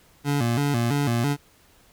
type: tone with vibrato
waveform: 25% pulse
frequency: 130 Hz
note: C3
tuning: 11 cents flat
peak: -17 dBFS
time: 0.24-1.37 s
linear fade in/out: 50 ms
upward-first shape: square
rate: 3 Hz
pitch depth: 170 cents each way
effects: pink hiss -57 dBFS RMS until 1.92 s